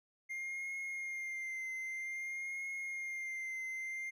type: tone with vibrato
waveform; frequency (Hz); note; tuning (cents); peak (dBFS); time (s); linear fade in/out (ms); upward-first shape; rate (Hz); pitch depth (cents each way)
triangle; 2112; C7; +16; -37; 0.29-4.11; 20; triangle; 0.52; 38
effects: none